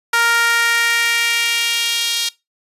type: tone with high-pass filter sweep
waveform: sawtooth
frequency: 466.2 Hz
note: A#4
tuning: in tune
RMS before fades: -17 dBFS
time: 0.13-2.29 s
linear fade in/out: 5 ms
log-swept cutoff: 1300 to 3700 Hz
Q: 2.2
effects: noise-tail reverb RT60 0.2 s tail -20 dB re dry + resampled to 32000 Hz